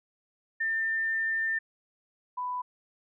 sine tone pair in turn, 1797 / 994.1 Hz, A6 / B5, +36 / +11 cents, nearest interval minor seventh, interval 1025 cents, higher first, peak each -26 / -30 dBFS, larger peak first, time 0.6-1.59 / 2.37-2.62 s, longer first, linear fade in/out 10 ms, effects none

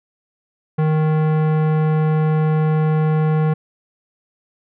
sine tone with tanh clipping, 155.56 Hz, D#3, in tune, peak -16 dBFS, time 0.78-3.54 s, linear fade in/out 10 ms, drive 18 dB, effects none

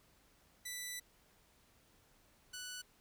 10% pulse tone pair in turn, 1980 / 1483.3 Hz, B6 / F#6, +4 / +4 cents, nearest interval perfect fourth, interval 500 cents, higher first, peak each -33 / -36 dBFS, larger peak first, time 0.65-1 / 2.53-2.82 s, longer first, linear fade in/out 10 ms, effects pink hiss -69 dBFS RMS until 3 s

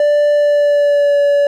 triangle tone with pitch glide, 587.3 to 572.6 Hz, D5 to D5, 0 to -44 cents, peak -7 dBFS, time 0-1.47 s, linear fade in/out 2 ms, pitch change -44 cents, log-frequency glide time 0.33-1.19 s, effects none

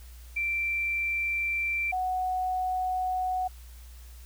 sine tone pair in turn, 2349 / 739.9 Hz, D7 / F#5, 0 / 0 cents, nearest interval octave + minor sixth, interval 2000 cents, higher first, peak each -26 dBFS, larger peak neither, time 0.36-1.92 / 1.92-3.48 s, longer neither, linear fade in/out 10 ms, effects added 60 Hz sine -44 dBFS peak until 4.25 s + white hiss -56 dBFS RMS until 4.25 s

